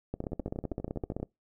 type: two click trains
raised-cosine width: 2 ms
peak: -24 / -20 dBFS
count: 13 / 18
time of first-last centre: 0.24-1.2 / 0.14-1.23 s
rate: 12.5 / 15.6 Hz
effects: noise-tail reverb RT60 0.2 s tail -24 dB re dry